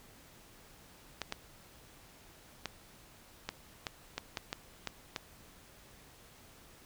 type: clicks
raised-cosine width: 0.2 ms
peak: -18 dBFS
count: 10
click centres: 1.217 / 1.324 / 2.657 / 3.49 / 3.868 / 4.18 / 4.372 / 4.529 / 4.873 / 5.162 s
effects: pink hiss -58 dBFS RMS until 6.85 s